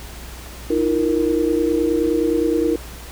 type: chord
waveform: sine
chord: Eb suspended second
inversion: none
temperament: equal with one note detuned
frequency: 311.1 / 340.7 / 466.2 Hz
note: Eb4 / F4 / Bb4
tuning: 0 / -43 / 0 cents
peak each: -20 dBFS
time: 0.7-2.76 s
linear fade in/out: 5 ms
effects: added 60 Hz sine -35 dBFS peak until 3.11 s + pink hiss -38 dBFS RMS until 3.11 s